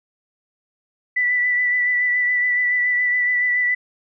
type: tone with vibrato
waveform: sine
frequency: 1975.5 Hz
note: B6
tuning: in tune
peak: -16 dBFS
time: 1.16-3.75 s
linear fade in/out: 10 ms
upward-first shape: sine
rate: 7.1 Hz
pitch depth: 19 cents each way
effects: none